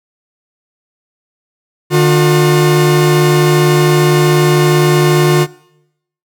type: tone pair together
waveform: 45% pulse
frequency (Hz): 150.4 / 358.3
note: D3 / F4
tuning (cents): +42 / +44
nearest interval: octave + minor third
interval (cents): 1502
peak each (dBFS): -10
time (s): 1.9-5.47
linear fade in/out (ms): 50
effects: noise-tail reverb RT60 0.8 s tail -22 dB re dry